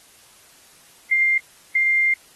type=tone pair in turn; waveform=sine; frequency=2100 / 2100 Hz; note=C7 / C7; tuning=+6 / +6 cents; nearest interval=unison; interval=0 cents; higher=neither; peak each=-15 dBFS; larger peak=neither; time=1.11-1.38 / 1.75-2.14 s; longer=second; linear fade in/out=5 ms; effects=white hiss -51 dBFS RMS until 2.35 s + AAC 32 kbps